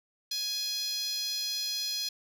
10% pulse tone with high-pass filter, 836 Hz, G#5, 11 cents sharp, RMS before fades -33 dBFS, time 0.31-2.09 s, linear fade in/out 5 ms, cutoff 4400 Hz, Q 3.1, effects none

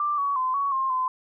sine tone with pitch steps, 1180 / 1126 / 1028 / 1120 / 1062 / 1026 Hz, D6 / C#6 / C6 / C#6 / C6 / C6, +8 / +27 / -31 / +18 / +25 / -34 cents, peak -22 dBFS, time 0-1.08 s, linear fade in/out 2 ms, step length 180 ms, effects none

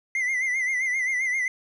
triangle tone with vibrato, 2051 Hz, C7, 35 cents flat, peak -21 dBFS, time 0.15-1.48 s, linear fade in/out 2 ms, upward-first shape sine, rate 7.6 Hz, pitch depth 75 cents each way, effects resampled to 24000 Hz

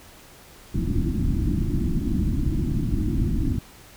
pink low-pass noise, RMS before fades -23 dBFS, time 0.74-3.59 s, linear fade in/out 5 ms, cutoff 340 Hz, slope 96 dB/octave, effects pink hiss -48 dBFS RMS until 3.96 s

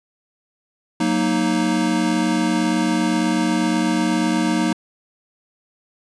square chord, D# minor, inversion first, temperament equal, 185 / 233.1 / 311.1 Hz, F#3 / A#3 / D#4, 0 / 0 / 0 cents, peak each -24 / -22 / -21 dBFS, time 1-4.73 s, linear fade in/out 5 ms, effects resampled to 22050 Hz

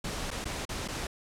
pink noise with dropouts, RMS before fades -35 dBFS, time 0.04-1.07 s, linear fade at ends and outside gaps 5 ms, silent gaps 0.306-0.312 / 0.444-0.454 / 0.653-0.691 / 0.878-0.884 s, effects low-pass 9000 Hz 12 dB/octave

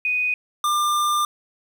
sine / square tone pair in turn, 2489 / 1195.9 Hz, D#7 / D6, 0 / +31 cents, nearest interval octave + minor second, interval 1269 cents, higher first, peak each -19 dBFS, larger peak neither, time 0.05-0.34 / 0.64-1.25 s, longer second, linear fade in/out 2 ms, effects 9-bit

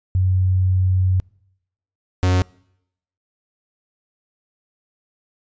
sine / 45% pulse tone pair in turn, 92.9 / 91.36 Hz, F#2 / F#2, +7 / -21 cents, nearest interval unison, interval 28 cents, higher first, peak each -14 dBFS, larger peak neither, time 0.15-1.2 / 2.23-2.42 s, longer first, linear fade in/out 0 ms, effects noise-tail reverb RT60 0.8 s tail -26 dB re dry + resampled to 16000 Hz

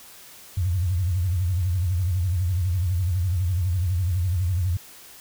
sine tone with vibrato, 90 Hz, F#2, 47 cents flat, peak -20 dBFS, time 0.57-4.77 s, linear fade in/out 5 ms, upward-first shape sine, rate 12 Hz, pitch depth 150 cents each way, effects white hiss -46 dBFS RMS until 5.2 s

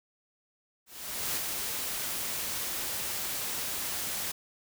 white noise with ADSR envelope, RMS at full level -31 dBFS, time 0.86-4.32 s, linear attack 500 ms, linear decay 27 ms, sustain -3 dB, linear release 10 ms, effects none

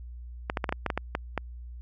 clicks, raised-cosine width 0.5 ms, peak -12 dBFS, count 10, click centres 0.499 / 0.572 / 0.642 / 0.692 / 0.725 / 0.863 / 0.902 / 0.976 / 1.151 / 1.377 s, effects added 60 Hz sine -39 dBFS peak until 1.81 s

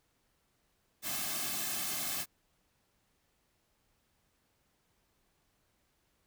white noise with comb filter, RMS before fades -36 dBFS, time 1.02-2.26 s, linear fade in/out 50 ms, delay 2.1 ms, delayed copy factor -0.8, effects pink hiss -75 dBFS RMS until 6.26 s

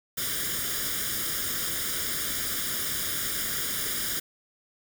white noise with comb filter, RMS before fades -30 dBFS, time 0.17-4.2 s, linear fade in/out 10 ms, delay 0.58 ms, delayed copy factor +0.8, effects none

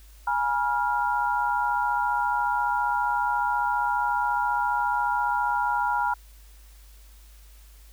sine chord, F diminished, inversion first, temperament equal with one note detuned, 830.6 / 965.2 / 1396.9 Hz, Ab5 / Cb6 / F6, 0 / -40 / 0 cents, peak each -27 / -25 / -28 dBFS, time 0.27-6.14 s, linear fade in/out 5 ms, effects added 51 Hz sine -47 dBFS peak until 7.92 s + white hiss -57 dBFS RMS until 7.92 s

